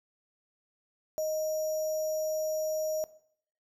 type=tone with sample-and-hold; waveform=sine; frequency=622.3 Hz; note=D#5; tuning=in tune; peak=-28 dBFS; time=1.18-3.04 s; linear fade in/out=0 ms; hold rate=6300 Hz; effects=noise-tail reverb RT60 0.6 s tail -18 dB re dry